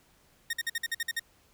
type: tone bursts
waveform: sawtooth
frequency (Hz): 1846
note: A#6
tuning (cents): -17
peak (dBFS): -25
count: 9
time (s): 0.5-1.196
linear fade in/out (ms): 5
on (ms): 32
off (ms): 51
effects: pink hiss -64 dBFS RMS until 1.53 s